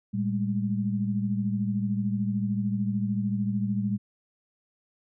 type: tone cluster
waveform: sine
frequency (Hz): 114.5 / 199.8 / 213.2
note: A#2 / G3 / G#3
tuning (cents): -31 / +33 / +46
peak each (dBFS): -31 / -26 / -34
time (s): 0.13-3.98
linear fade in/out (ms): 20
effects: none